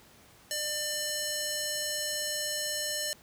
square tone with band-pass filter, 598 Hz, D5, 31 cents sharp, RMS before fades -33 dBFS, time 0.51-3.13 s, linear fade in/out 0 ms, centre 7100 Hz, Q 0.93, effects pink hiss -57 dBFS RMS until 3.22 s + high-pass 60 Hz 12 dB/octave

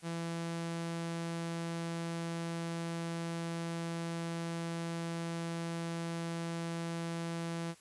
sawtooth tone, 167.5 Hz, E3, 28 cents sharp, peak -32 dBFS, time 0.02-7.75 s, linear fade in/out 50 ms, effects white hiss -61 dBFS RMS until 7.8 s + resampled to 24000 Hz

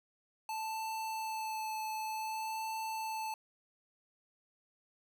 square tone with vibrato, 877 Hz, A5, 6 cents flat, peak -37 dBFS, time 0.49-3.34 s, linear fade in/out 2 ms, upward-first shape sine, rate 0.54 Hz, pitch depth 14 cents each way, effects none

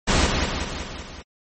pink noise with echo, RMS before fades -18 dBFS, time 0.07-0.28 s, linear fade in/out 20 ms, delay 190 ms, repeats 5, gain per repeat -4 dB, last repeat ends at 1.23 s, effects low-pass 8000 Hz 12 dB/octave + MP3 32 kbps

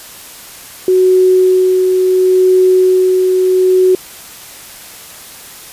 sine tone with tremolo, 370.9 Hz, F#4, 4 cents sharp, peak -5 dBFS, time 0.88-3.95 s, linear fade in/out 2 ms, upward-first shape sine, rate 0.72 Hz, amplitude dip 30%, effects white hiss -33 dBFS RMS until 5.72 s + resampled to 32000 Hz

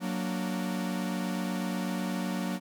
45% pulse chord, Gb augmented, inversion none, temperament equal, 185 / 233.1 / 293.7 Hz, Gb3 / Bb3 / D4, 0 / 0 / 0 cents, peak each -32 / -35 / -38 dBFS, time 0-2.6 s, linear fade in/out 50 ms, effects none

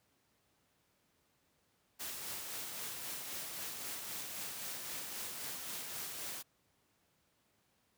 white noise with tremolo, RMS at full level -42 dBFS, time 1.99-6.43 s, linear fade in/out 20 ms, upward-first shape sine, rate 3.8 Hz, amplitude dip 30%, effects pink hiss -75 dBFS RMS until 7.97 s + high-pass 80 Hz 12 dB/octave

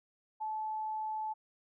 sine tone, 867 Hz, A5, 26 cents flat, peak -34 dBFS, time 0.4-1.34 s, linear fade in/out 20 ms, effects none

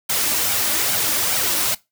white noise with flanger, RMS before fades -20 dBFS, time 0.09-1.75 s, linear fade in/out 10 ms, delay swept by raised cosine 1.3 to 3.5 ms, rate 2.4 Hz, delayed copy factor +0.5, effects noise-tail reverb RT60 0.2 s tail -20 dB re dry + high-pass 80 Hz 12 dB/octave

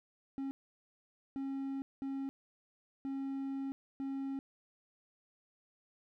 triangle tone bursts at uneven times, 271.8 Hz, C#4, 34 cents flat, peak -34 dBFS, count 5, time 0.38-0.51 / 1.36-1.82 / 2.02-2.29 / 3.05-3.72 / 4-4.39 s, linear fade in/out 0 ms, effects none

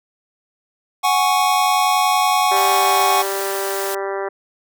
square chord, F# suspended second, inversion none, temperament equal, 740 / 830.6 / 1108.7 Hz, F#5 / G#5 / C#6, 0 / 0 / 0 cents, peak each -19 / -20 / -19 dBFS, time 1.03-3.23 s, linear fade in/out 20 ms
harmonic tone, 196 Hz, G3, in tune, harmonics 2 / 3 / 4 / 5 / 6 / 7 / 8 / 9 / 10, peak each -24 / -28 / -30 / -32 / -34 / -35 / -36 / -37 / -38 dBFS, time 2.51-4.29 s, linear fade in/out 10 ms
white high-pass noise, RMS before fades -28 dBFS, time 2.56-3.95 s, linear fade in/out 5 ms, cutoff 870 Hz, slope 48 dB/octave
effects none

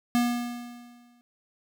square tone with exponential decay, 240.8 Hz, B3, 44 cents flat, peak -20 dBFS, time 0.15-1.21 s, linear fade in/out 0 ms, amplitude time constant 230 ms, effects none

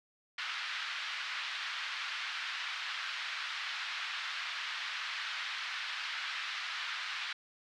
pink band-pass noise, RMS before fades -39 dBFS, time 0.38-7.33 s, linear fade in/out 5 ms, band 1300 to 4200 Hz, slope 24 dB/octave, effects none

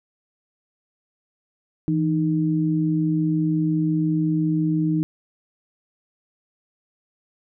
sine tone pair together, 163.6 / 309.3 Hz, E3 / D#4, -13 / -10 cents, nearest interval major seventh, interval 1103 cents, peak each -21 dBFS, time 1.88-5.03 s, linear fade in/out 0 ms, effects none

